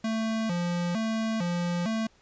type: tone with vibrato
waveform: square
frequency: 196.9 Hz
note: G3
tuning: 8 cents sharp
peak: -27 dBFS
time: 0.04-2.07 s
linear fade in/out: 5 ms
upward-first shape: square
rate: 1.1 Hz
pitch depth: 210 cents each way
effects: pink hiss -62 dBFS RMS until 2.21 s + resampled to 16000 Hz